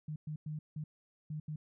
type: tone bursts at uneven times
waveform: sine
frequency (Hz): 152.8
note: D#3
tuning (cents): -31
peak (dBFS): -37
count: 6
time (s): 0.08-0.16 / 0.27-0.36 / 0.46-0.59 / 0.76-0.84 / 1.3-1.4 / 1.48-1.56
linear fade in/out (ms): 5
effects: none